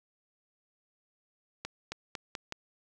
accelerating click train, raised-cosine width 0.2 ms, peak -19 dBFS, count 5, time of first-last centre 1.65-2.524 s, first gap 270 ms, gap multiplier 0.86, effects none

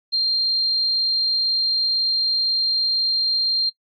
sine tone, 4186 Hz, C8, in tune, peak -17 dBFS, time 0.12-3.7 s, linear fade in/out 20 ms, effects noise-tail reverb RT60 0.1 s tail -19 dB re dry + AAC 32 kbps

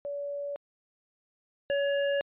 sine / square tone pair in turn, 571 / 563.5 Hz, D5 / C#5, -49 / +28 cents, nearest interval unison, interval 23 cents, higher first, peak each -32 / -26 dBFS, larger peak second, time 0.05-0.56 / 1.7-2.21 s, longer neither, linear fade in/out 0 ms, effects resampled to 8000 Hz

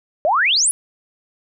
sine exponential sweep, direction up, 571 to 10800 Hz, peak -13 dBFS, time 0.25-0.71 s, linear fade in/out 0 ms, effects none

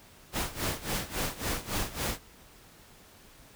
pink noise with tremolo, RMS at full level -30 dBFS, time 0.32-2.2 s, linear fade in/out 50 ms, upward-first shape sine, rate 3.6 Hz, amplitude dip 85%, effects pink hiss -55 dBFS RMS until 3.55 s

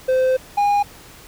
triangle tone pair in turn, 517 / 816.2 Hz, C5 / G#5, -21 / -30 cents, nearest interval minor sixth, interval 791 cents, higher second, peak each -12 dBFS, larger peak neither, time 0.08-0.37 / 0.57-0.83 s, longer first, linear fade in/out 10 ms, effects pink hiss -43 dBFS RMS until 1.27 s

